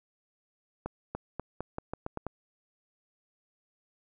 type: accelerating click train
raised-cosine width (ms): 1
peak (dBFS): -20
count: 9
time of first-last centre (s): 0.86-2.267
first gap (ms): 290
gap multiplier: 0.85
effects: none